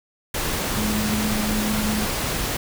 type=tone in noise; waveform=sine; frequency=213.2 Hz; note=G#3; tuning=46 cents sharp; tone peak=-23 dBFS; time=0.77-2.05 s; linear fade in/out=5 ms; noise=pink; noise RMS=-25 dBFS; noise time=0.34-2.57 s; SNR=-1 dB; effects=none